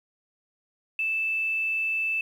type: tone with quantisation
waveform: sine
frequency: 2637 Hz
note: E7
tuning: in tune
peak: -24 dBFS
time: 0.99-2.21 s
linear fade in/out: 2 ms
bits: 9
effects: none